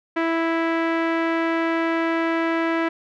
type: tone with low-pass filter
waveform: sawtooth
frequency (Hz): 329.6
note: E4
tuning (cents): 0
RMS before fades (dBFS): -22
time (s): 0.16-2.89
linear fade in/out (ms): 10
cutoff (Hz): 2000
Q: 1.8
effects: none

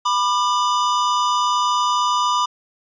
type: tone pair together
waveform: square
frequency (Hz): 987.8 / 1196.4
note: B5 / D6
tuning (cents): 0 / +32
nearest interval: minor third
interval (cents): 332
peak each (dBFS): -20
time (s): 0.05-2.46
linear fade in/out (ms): 10
effects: resampled to 16000 Hz

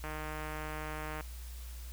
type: click train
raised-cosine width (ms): 0.5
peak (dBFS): -26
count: 181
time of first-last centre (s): 0.04-1.209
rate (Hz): 154
effects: added 60 Hz sine -42 dBFS peak until 1.92 s + white hiss -54 dBFS RMS until 1.92 s

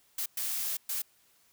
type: noise bursts at uneven times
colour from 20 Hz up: blue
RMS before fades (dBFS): -33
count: 3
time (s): 0.18-0.26 / 0.37-0.77 / 0.89-1.02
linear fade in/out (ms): 5
effects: white hiss -66 dBFS RMS until 1.52 s

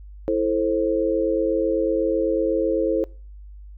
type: chord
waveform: sine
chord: A minor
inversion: second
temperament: just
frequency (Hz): 330 / 440 / 528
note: E4 / A4 / C5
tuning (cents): +2 / 0 / +16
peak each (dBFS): -23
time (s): 0.28-3.04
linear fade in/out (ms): 0
effects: noise-tail reverb RT60 0.4 s tail -24 dB re dry + added 50 Hz sine -38 dBFS peak until 3.77 s

